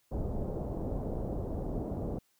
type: low-pass noise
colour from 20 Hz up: pink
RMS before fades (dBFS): -35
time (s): 0.11-2.19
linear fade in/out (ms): 10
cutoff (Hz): 660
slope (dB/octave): 24
effects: white hiss -72 dBFS RMS until 2.39 s